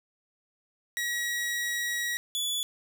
sawtooth tone pair in turn, 1912 / 3436 Hz, A#6 / A7, +43 / -42 cents, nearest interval minor seventh, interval 1015 cents, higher second, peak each -25 / -25 dBFS, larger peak neither, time 0.97-2.17 / 2.35-2.63 s, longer first, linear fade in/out 0 ms, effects none

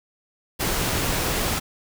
pink noise, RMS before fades -24 dBFS, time 0.59-1.6 s, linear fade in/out 20 ms, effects none

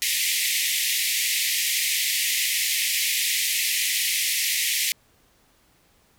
pink band-pass noise, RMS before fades -24 dBFS, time 0.02-4.92 s, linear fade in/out 0 ms, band 1900 to 16000 Hz, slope 96 dB/octave, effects pink hiss -61 dBFS RMS until 6.18 s

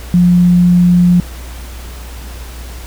sine tone, 176.9 Hz, F3, 23 cents sharp, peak -5 dBFS, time 0.14-1.2 s, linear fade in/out 0 ms, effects added 60 Hz sine -26 dBFS peak until 2.86 s + pink hiss -34 dBFS RMS until 2.86 s

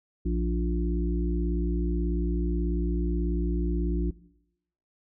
harmonic tone, 58.3 Hz, A#1, 1 cent sharp, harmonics 1 / 3 / 5 / 6, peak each -26 / -31 / -33 / -34 dBFS, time 0.25-4.11 s, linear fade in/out 10 ms, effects noise-tail reverb RT60 0.8 s tail -19 dB re dry

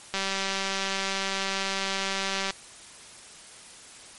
click train, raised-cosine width 0.2 ms, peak -11 dBFS, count 460, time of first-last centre 0.14-2.506 s, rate 194 Hz, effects white hiss -47 dBFS RMS until 4.18 s + MP3 48 kbps

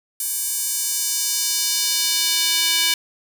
square tone with high-pass filter sweep, 329.6 Hz, E4, in tune, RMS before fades -21 dBFS, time 0.2-2.94 s, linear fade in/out 2 ms, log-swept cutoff 9400 to 3000 Hz, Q 1.3, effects none

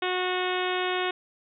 harmonic tone, 365.5 Hz, F#4, 21 cents flat, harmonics 1 / 2 / 3 / 4 / 5 / 6 / 7 / 8 / 9 / 10, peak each -29 / -32 / -34 / -35 / -36 / -37 / -37 / -38 / -39 / -39 dBFS, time 0.02-1.11 s, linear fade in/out 5 ms, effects none

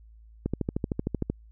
click train, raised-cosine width 3 ms, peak -14 dBFS, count 12, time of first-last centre 0.46-1.3 s, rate 13.1 Hz, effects added 55 Hz sine -49 dBFS peak until 1.51 s

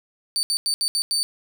30% pulse tone bursts at uneven times, 4576 Hz, D8, 46 cents flat, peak -17 dBFS, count 6, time 0.36-0.43 / 0.5-0.57 / 0.66-0.74 / 0.81-0.88 / 0.95-1.02 / 1.11-1.23 s, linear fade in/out 0 ms, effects none

